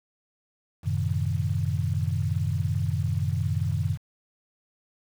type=chord; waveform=sine; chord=F# diminished seventh; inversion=none; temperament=equal; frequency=92.5 / 110 / 130.81 / 155.56 Hz; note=F#2 / A2 / C3 / Eb3; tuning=0 / 0 / 0 / 0 cents; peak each=-27 / -30 / -30 / -30 dBFS; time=0.83-3.98 s; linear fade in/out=50 ms; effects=8-bit